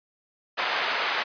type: band-pass noise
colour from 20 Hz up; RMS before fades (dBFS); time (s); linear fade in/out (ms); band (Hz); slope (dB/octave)
white; -27; 0.57-1.24; 20; 610 to 2400; 12
effects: resampled to 11025 Hz